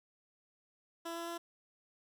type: tone with pitch steps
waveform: 15% pulse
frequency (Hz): 335 / 337.3 / 339.7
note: E4 / E4 / F4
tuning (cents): +28 / +40 / -48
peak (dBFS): -33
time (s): 1.05-1.38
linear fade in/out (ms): 10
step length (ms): 110
effects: none